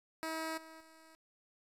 10% pulse tone with level steps, 320.7 Hz, E4, 48 cents flat, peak -29 / -44 / -49 dBFS, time 0.23-1.15 s, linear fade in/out 0 ms, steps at 0.57 / 0.8 s, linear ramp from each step 10 ms, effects resampled to 32000 Hz + 11-bit

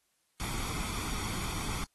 pink noise with comb filter, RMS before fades -36 dBFS, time 0.4-1.84 s, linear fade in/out 0 ms, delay 0.88 ms, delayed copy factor +0.6, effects white hiss -75 dBFS RMS until 1.94 s + AAC 32 kbps

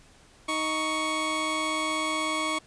20% pulse tone pair together, 312.7 / 1112.6 Hz, D#4 / C#6, +9 / +6 cents, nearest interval octave + minor seventh, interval 2197 cents, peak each -26 / -23 dBFS, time 0.48-2.59 s, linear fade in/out 10 ms, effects pink hiss -56 dBFS RMS until 2.66 s + resampled to 22050 Hz

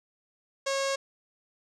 sawtooth tone with low-pass filter, 546 Hz, C#5, 26 cents flat, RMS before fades -29 dBFS, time 0.66-0.96 s, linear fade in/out 10 ms, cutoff 6600 Hz, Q 2, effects none

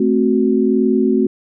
sine chord, F# diminished, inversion first, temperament equal, 220 / 261.6 / 370 Hz, A3 / C4 / F#4, 0 / 0 / 0 cents, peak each -16 dBFS, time 0-1.27 s, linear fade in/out 5 ms, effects none

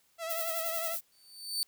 sawtooth tone with vibrato, 659.3 Hz, E5, in tune, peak -31 dBFS, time 0.18-0.97 s, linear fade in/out 50 ms, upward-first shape sine, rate 11 Hz, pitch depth 39 cents each way
violet noise with tremolo, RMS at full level -34 dBFS, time 0.29-1.01 s, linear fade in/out 20 ms, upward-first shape sine, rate 11 Hz, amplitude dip 50%
sawtooth tone with exponential growth, 4547 Hz, C#8, 43 cents sharp, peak -24 dBFS, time 1.12-1.63 s, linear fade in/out 0 ms, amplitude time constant 110 ms
effects white hiss -69 dBFS RMS until 1.67 s

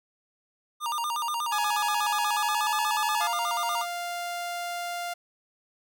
square tone with vibrato, 1062 Hz, C6, 25 cents sharp, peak -28 dBFS, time 0.8-3.86 s, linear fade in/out 50 ms, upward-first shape square, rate 8.3 Hz, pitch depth 220 cents each way
sawtooth tone with pitch glide, 841 to 854.7 Hz, G#5 to G#5, +22 to +49 cents, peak -23 dBFS, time 1.51-3.28 s, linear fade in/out 20 ms, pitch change +27 cents, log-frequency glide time 2.29-2.72 s
sawtooth tone, 698.5 Hz, F5, in tune, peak -27 dBFS, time 3.2-5.14 s, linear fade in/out 10 ms
effects none

